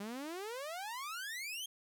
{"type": "exponential sweep", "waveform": "sawtooth", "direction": "up", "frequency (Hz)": [196, 3248], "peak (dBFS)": -37, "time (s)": [0, 1.66], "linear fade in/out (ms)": 5, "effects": []}